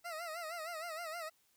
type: tone with vibrato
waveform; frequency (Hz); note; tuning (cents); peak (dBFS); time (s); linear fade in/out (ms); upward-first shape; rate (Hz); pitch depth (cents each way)
20% pulse; 659.3; E5; 0; -36; 0.04-1.3; 20; sine; 6.4; 110
effects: white hiss -73 dBFS RMS until 1.56 s